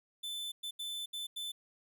45% pulse tone bursts at uneven times, 3520 Hz, A7, in tune, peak -38 dBFS, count 5, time 0.23-0.52 / 0.63-0.71 / 0.79-1.06 / 1.13-1.27 / 1.36-1.52 s, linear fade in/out 10 ms, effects none

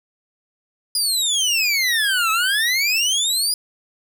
25% pulse exponential two-way sweep, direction down then up, 4978 to 1284 to 4978 Hz, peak -13 dBFS, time 0.95-3.54 s, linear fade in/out 2 ms, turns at 2.31 s, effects 8-bit

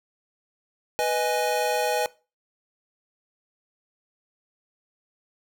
square chord, G# minor, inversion first, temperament equal, 493.9 / 622.3 / 830.6 Hz, B4 / D#5 / G#5, 0 / 0 / 0 cents, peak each -27 / -28 / -27 dBFS, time 0.99-2.06 s, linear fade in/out 0 ms, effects noise-tail reverb RT60 0.3 s tail -20 dB re dry

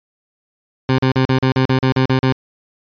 20% pulse tone bursts, 130.81 Hz, C3, in tune, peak -7 dBFS, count 11, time 0.89-2.324 s, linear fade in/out 2 ms, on 94 ms, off 40 ms, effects resampled to 11025 Hz

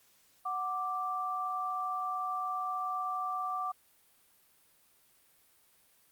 sine tone pair together, 740 / 1174.7 Hz, F#5 / D6, 0 / 0 cents, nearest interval minor sixth, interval 800 cents, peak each -37 / -33 dBFS, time 0.45-3.72 s, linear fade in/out 10 ms, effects white hiss -66 dBFS RMS until 6.11 s + Opus 48 kbps

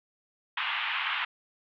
white band-pass noise, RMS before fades -31 dBFS, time 0.57-1.25 s, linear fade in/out 5 ms, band 860 to 3200 Hz, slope 48 dB/octave, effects none

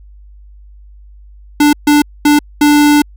square tone bursts at uneven times, 294.3 Hz, D4, 4 cents sharp, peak -6 dBFS, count 4, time 1.6-1.73 / 1.87-2.02 / 2.25-2.39 / 2.61-3.02 s, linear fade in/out 5 ms, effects added 50 Hz sine -35 dBFS peak until 3.16 s

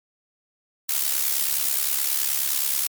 blue noise with amplitude modulation, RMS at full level -20 dBFS, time 0.89-2.87 s, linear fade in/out 2 ms, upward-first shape sine, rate 69.5 Hz, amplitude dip 70%, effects MP3 96 kbps

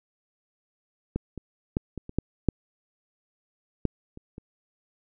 clicks, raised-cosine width 3 ms, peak -14 / -23 / -11 / -21 / -25 / -11 / -7 / -10 / -29 / -27 dBFS, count 10, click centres 1.16 / 1.377 / 1.769 / 1.977 / 2.094 / 2.186 / 2.487 / 3.853 / 4.174 / 4.381 s, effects none

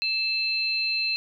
sine tone pair together, 2637 / 4130 Hz, E7 / C8, 0 / -23 cents, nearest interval minor sixth, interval 777 cents, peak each -26 dBFS, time 0.02-1.16 s, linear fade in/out 0 ms, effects none

